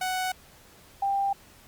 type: tone pair in turn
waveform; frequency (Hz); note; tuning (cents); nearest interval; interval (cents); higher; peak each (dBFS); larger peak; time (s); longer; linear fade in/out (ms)
sawtooth / sine; 743 / 792.2; F#5 / G5; +7 / +18; minor second; 111; second; -23; neither; 0.01-0.32 / 1.02-1.33; neither; 5
effects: pink hiss -54 dBFS RMS until 1.67 s + Opus 48 kbps

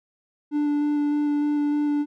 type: tone with vibrato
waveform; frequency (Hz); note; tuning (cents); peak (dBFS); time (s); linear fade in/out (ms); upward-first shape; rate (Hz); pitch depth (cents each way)
triangle; 293.7; D4; 0; -18; 0.51-2.06; 50; square; 3.3; 8
effects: none

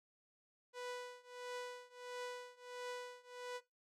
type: tone with tremolo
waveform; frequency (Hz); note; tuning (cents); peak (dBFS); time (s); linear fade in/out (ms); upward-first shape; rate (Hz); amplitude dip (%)
sawtooth; 493.9; B4; 0; -38; 0.73-3.61; 50; triangle; 1.5; 95
effects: noise-tail reverb RT60 0.2 s tail -18 dB re dry + low-pass 8000 Hz 12 dB/octave

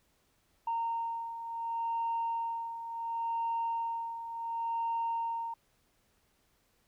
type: beating tone pair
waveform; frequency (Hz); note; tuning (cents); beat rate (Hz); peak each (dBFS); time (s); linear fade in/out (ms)
sine; 921 / 921.7; A#5 / A#5; -21 / -20; 0.7; -38 / -32; 0.67-5.54; 5
effects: tanh soft clip ceiling -26 dBFS + pink hiss -72 dBFS RMS until 6.87 s

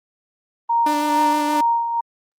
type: tone with tremolo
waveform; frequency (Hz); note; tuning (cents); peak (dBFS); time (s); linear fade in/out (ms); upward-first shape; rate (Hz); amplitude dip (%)
sine; 932.3; A#5; 0; -14; 0.69-2.01; 10; sine; 2.3; 55
type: tone with vibrato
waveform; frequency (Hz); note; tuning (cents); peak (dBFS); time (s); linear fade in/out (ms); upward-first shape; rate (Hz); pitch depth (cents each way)
sawtooth; 296; D4; +14; -17; 0.86-1.61; 5; square; 6.4; 11
effects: Opus 24 kbps

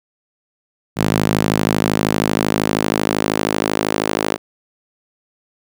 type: tone with high-pass filter sweep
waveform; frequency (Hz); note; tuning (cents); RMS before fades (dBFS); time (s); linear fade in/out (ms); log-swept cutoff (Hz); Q
sawtooth; 52.8; G#1; +29; -18; 0.96-4.38; 50; 160 to 350; 1.2
effects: none

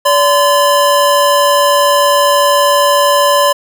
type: tone pair together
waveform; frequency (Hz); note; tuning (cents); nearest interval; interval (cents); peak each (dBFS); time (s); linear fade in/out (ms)
square; 575.3 / 1025; D5 / C6; -36 / -36; minor seventh; 1000; -11; 0.05-3.53; 10
effects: none

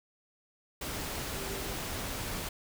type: tone in noise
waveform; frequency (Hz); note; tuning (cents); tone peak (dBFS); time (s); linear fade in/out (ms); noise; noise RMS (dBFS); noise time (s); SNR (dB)
sine; 392; G4; 0; -43; 1.35-1.74; 5; pink; -37; 0.81-2.49; -9
effects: none

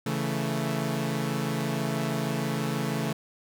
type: chord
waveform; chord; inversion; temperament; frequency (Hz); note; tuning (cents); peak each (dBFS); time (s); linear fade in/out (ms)
sawtooth; A major; first; equal; 138.59 / 164.81 / 220; C#3 / E3 / A3; 0 / 0 / 0; -27 / -28 / -27; 0.06-3.13; 5
effects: none

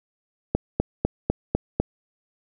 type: click train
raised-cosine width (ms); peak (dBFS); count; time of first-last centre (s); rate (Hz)
2; -6; 6; 0.55-1.8; 4
effects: none

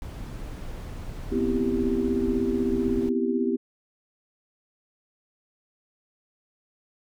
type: noise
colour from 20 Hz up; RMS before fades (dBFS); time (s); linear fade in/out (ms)
brown; -35; 0.02-3.09; 0
type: chord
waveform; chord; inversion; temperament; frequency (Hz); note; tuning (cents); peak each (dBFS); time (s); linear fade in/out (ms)
sine; C major seventh; third; equal with one note detuned; 245.5 / 261.6 / 329.6 / 392; B3 / C4 / E4 / G4; -10 / 0 / 0 / 0; -26 / -30 / -29 / -27; 1.31-3.57; 20
effects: none

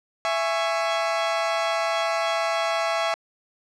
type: chord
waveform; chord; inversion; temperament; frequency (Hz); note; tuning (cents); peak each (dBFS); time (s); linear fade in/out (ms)
sawtooth; C# minor; first; equal with one note detuned; 665.8 / 830.6 / 1108.7; E5 / G#5 / C#6; +17 / 0 / 0; -20 / -25 / -25; 0.25-3.14; 0
effects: low-pass 5000 Hz 12 dB/octave

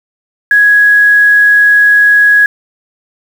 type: tone with quantisation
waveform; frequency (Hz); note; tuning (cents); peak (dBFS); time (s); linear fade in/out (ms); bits
sine; 1667; G#6; +6; -3; 0.51-2.46; 2; 5
effects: none

